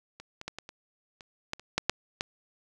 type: clicks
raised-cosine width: 0.2 ms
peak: -27 / -23 / -18 / -21 / -26 / -29 / -14 / -30 / -8 / -6 / -12 dBFS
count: 11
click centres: 0.2 / 0.414 / 0.48 / 0.586 / 0.691 / 1.208 / 1.534 / 1.596 / 1.78 / 1.896 / 2.209 s
effects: none